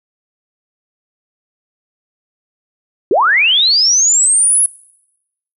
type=linear sweep; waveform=sine; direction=up; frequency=314.8 to 10750 Hz; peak=-8 dBFS; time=3.11-4.66 s; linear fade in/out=2 ms; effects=noise-tail reverb RT60 0.9 s tail -23 dB re dry